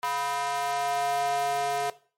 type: tone with high-pass filter sweep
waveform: square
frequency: 140.9 Hz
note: C#3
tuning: 29 cents sharp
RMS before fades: -28 dBFS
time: 0.03-1.9 s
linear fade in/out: 0 ms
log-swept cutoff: 940 to 580 Hz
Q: 3.6
effects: noise-tail reverb RT60 0.4 s tail -17 dB re dry + MP3 64 kbps